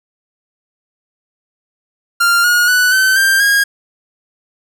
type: tone with pitch steps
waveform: 45% pulse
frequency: 1393 / 1438 / 1484.4 / 1532.3 / 1581.8 / 1632.8 Hz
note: F6 / F#6 / F#6 / G6 / G6 / G#6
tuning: -5 / -50 / +5 / -40 / +15 / -30 cents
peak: -9 dBFS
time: 2.2-3.64 s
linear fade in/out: 10 ms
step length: 240 ms
effects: none